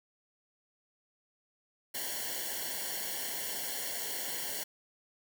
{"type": "noise with comb filter", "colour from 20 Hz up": "white", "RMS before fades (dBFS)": -37, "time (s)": [1.94, 4.64], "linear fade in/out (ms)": 10, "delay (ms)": 0.8, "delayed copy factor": -0.95, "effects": []}